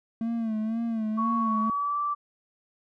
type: tone with vibrato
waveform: triangle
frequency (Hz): 223.9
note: A3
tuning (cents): +30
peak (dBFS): -24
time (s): 0.21-1.7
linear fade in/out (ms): 2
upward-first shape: sine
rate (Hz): 2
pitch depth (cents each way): 66
type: tone with pitch glide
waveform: sine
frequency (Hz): 1114 to 1166.7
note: C#6 to D6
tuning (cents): +8 to -12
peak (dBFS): -25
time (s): 1.17-2.15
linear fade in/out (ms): 20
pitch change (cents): +80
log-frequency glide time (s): 1.51-1.99
effects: none